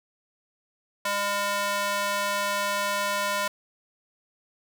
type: tone with high-pass filter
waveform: square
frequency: 202.3 Hz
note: G#3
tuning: 45 cents flat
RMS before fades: -27 dBFS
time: 1.05-3.48 s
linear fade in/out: 5 ms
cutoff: 880 Hz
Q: 1.2
effects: none